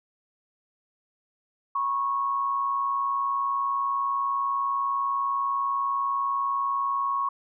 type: tone pair together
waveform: sine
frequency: 980 / 1100 Hz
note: B5 / C#6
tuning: -14 / -14 cents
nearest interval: major second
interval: 200 cents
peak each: -33 / -24 dBFS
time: 1.75-7.29 s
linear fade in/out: 5 ms
effects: none